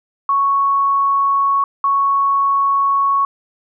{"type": "tone pair in turn", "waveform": "sine", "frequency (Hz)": [1108.7, 1108.7], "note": ["C#6", "C#6"], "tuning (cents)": [0, 0], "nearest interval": "unison", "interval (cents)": 0, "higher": "neither", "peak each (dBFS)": -12, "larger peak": "neither", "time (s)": [[0.29, 1.64], [1.84, 3.25]], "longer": "second", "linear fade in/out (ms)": 2, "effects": []}